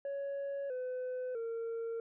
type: tone with pitch steps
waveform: sine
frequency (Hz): 558 / 505.8 / 458.5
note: C#5 / B4 / A#4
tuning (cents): +11 / +41 / -29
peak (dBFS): -33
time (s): 0.05-2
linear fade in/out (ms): 2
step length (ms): 650
effects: tanh soft clip ceiling -35 dBFS